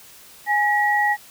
sine tone pair together, 830.6 / 1915.9 Hz, G#5 / A#6, 0 / +47 cents, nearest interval octave + major second, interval 1447 cents, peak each -19 dBFS, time 0.46-1.17 s, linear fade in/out 50 ms, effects white hiss -46 dBFS RMS until 1.3 s

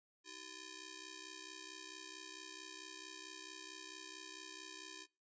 5% pulse ring-modulated tone, 698.5 Hz, F5, in tune, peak -35 dBFS, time 0.24-5.07 s, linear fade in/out 50 ms, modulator 1080 Hz, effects noise-tail reverb RT60 0.3 s tail -23 dB re dry + resampled to 16000 Hz

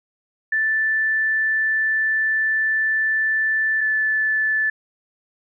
sine tone pair in turn, 1760 / 1745.8 Hz, A6 / A6, 0 / -14 cents, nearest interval unison, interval 14 cents, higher first, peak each -17 dBFS, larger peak neither, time 0.52-3.81 / 3.81-4.7 s, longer first, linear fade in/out 5 ms, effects none

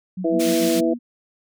sine tone with tremolo, 185 Hz, F#3, in tune, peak -24 dBFS, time 0.17-0.81 s, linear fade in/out 5 ms, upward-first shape sine, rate 6.8 Hz, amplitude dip 100%
harmonic tone, 164.81 Hz, E3, in tune, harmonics 2 / 3 / 4, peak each -19 / -24 / -24 dBFS, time 0.24-0.94 s, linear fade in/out 10 ms
sine tone, 240 Hz, B3, 49 cents flat, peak -24 dBFS, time 0.31-0.99 s, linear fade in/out 50 ms
pink band-pass noise, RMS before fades -29 dBFS, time 0.39-0.81 s, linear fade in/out 20 ms, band 2500 to 15000 Hz, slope 12 dB/octave
effects none

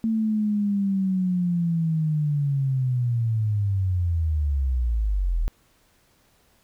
sine linear sweep, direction down, 225.3 to 37.86 Hz, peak -20 dBFS, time 0.04-5.48 s, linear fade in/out 0 ms, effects pink hiss -62 dBFS RMS until 6.63 s

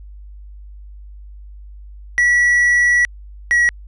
triangle tone pair in turn, 1940 / 1919.9 Hz, B6 / B6, -31 / -49 cents, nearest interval unison, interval 18 cents, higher first, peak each -9 dBFS, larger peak neither, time 2.18-3.05 / 3.51-3.69 s, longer first, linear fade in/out 0 ms, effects added 50 Hz sine -34 dBFS peak until 3.87 s + resampled to 22050 Hz

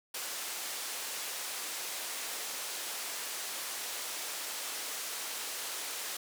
white band-pass noise, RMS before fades -39 dBFS, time 0.14-6.17 s, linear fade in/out 5 ms, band 400 to 11000 Hz, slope 12 dB/octave, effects none

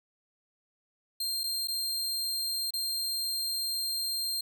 sawtooth tone with dropouts, 4186 Hz, C8, in tune, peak -27 dBFS, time 1.2-4.41 s, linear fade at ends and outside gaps 5 ms, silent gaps 1.435-1.438 / 1.674-1.682 / 2.707-2.736 s, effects none

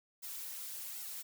blue noise with flanger, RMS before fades -44 dBFS, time 0.22-1.23 s, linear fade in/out 20 ms, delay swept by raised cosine 1.7 to 5.4 ms, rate 1.3 Hz, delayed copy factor -1, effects none

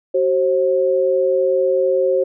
sine tone pair together, 377.8 / 533.4 Hz, F#4 / C5, +36 / +33 cents, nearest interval tritone, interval 597 cents, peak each -18 / -15 dBFS, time 0.14-2.24 s, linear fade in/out 10 ms, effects none

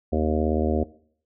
harmonic tone, 77.78 Hz, D#2, in tune, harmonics 1 / 3 / 4 / 5 / 6 / 7 / 8 / 9, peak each -25 / -26 / -30 / -28 / -32 / -29 / -33 / -33 dBFS, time 0.12-0.84 s, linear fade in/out 10 ms, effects noise-tail reverb RT60 0.6 s tail -20 dB re dry

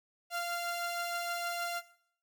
sawtooth tone pair together, 692 / 1390.4 Hz, F5 / F6, -16 / -8 cents, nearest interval octave, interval 1208 cents, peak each -32 / -34 dBFS, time 0.3-1.82 s, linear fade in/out 50 ms, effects noise-tail reverb RT60 0.6 s tail -17 dB re dry

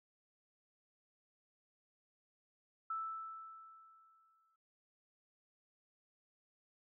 sine tone with exponential decay, 1318.5 Hz, E6, in tune, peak -36 dBFS, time 2.9-4.56 s, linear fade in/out 5 ms, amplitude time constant 360 ms, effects noise-tail reverb RT60 0.3 s tail -19 dB re dry

